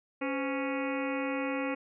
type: harmonic tone with a mistuned harmonic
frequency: 277.2 Hz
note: C#4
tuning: in tune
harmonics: 1 / 2 / 3 / 4 / 5 / 6 / 7 / 8 / 9 / 10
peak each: -33 / -35 / -42 / -42 / -43 / -51 / -43 / -43 / -42 / -49 dBFS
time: 0.21-1.75 s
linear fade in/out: 10 ms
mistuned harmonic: 2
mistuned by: -120 cents
effects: none